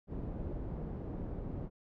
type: low-pass noise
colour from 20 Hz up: pink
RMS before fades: -40 dBFS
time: 0.07-1.7 s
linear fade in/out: 50 ms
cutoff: 430 Hz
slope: 12 dB/octave
effects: none